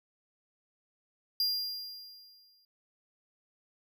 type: tone with exponential decay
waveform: square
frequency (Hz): 4800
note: D8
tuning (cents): +37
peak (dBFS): -26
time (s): 1.4-2.65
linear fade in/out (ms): 2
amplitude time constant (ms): 270
effects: none